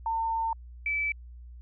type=tone pair in turn; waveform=sine; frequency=904 / 2309 Hz; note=A5 / D7; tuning=+47 / -30 cents; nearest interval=octave + major third; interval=1623 cents; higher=second; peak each=-26 dBFS; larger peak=neither; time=0.06-0.53 / 0.86-1.12 s; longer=first; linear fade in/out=2 ms; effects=added 60 Hz sine -43 dBFS peak until 1.61 s